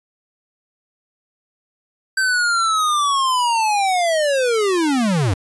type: linear sweep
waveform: square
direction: down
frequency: 1559 to 85.2 Hz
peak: -16 dBFS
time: 2.17-5.34 s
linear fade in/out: 5 ms
effects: resampled to 24000 Hz